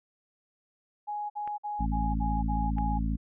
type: tone bursts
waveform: sine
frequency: 833 Hz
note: G#5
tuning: 5 cents sharp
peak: -31 dBFS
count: 7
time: 1.07-2.992 s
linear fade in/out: 20 ms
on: 230 ms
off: 52 ms
type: clicks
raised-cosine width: 0.5 ms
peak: -29 dBFS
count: 2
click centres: 1.476 / 2.784 s
type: harmonic tone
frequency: 55 Hz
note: A1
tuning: in tune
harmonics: 1 / 2 / 3 / 4 / 5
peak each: -28 / -38 / -35 / -34 / -38 dBFS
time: 1.79-3.17 s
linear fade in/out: 20 ms
effects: none